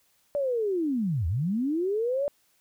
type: linear two-way sweep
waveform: sine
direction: down then up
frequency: 587.3 to 75.4 to 587.3 Hz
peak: -24 dBFS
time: 0.35-2.28 s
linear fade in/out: 0 ms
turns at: 1.27 s
effects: white hiss -67 dBFS RMS until 2.6 s